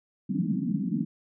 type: band-pass noise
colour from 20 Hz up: pink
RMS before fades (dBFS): -28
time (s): 0.29-1.05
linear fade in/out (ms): 10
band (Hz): 150 to 300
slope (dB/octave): 96
effects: none